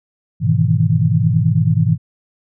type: chord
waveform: sine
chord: E major seventh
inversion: first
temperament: equal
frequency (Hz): 103.83 / 123.47 / 155.56 / 164.81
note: G#2 / B2 / D#3 / E3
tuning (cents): 0 / 0 / 0 / 0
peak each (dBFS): -17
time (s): 0.4-1.98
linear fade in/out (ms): 50
effects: none